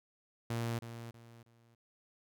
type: tone with echo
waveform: sawtooth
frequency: 116.54 Hz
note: A#2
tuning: in tune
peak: -30 dBFS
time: 0.5-0.79 s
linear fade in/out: 5 ms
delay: 320 ms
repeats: 3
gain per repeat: -10 dB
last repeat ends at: 1.75 s
effects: none